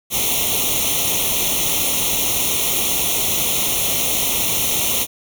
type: noise with comb filter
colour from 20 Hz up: white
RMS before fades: -19 dBFS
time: 0.1-5.07 s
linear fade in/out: 50 ms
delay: 0.31 ms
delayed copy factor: +0.95
effects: none